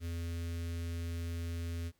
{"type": "tone with notch filter", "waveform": "square", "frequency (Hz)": 84.4, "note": "E2", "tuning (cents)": 41, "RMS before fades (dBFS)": -38, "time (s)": [0, 1.92], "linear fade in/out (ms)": 50, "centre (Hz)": 850, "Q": 0.65, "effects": ["pink hiss -75 dBFS RMS until 1.99 s"]}